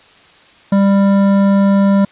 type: tone with hard clipping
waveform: triangle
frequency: 197.9 Hz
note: G3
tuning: 17 cents sharp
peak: -10 dBFS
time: 0.72-2.05 s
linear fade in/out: 5 ms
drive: 16 dB
effects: white hiss -45 dBFS RMS until 2.11 s + resampled to 8000 Hz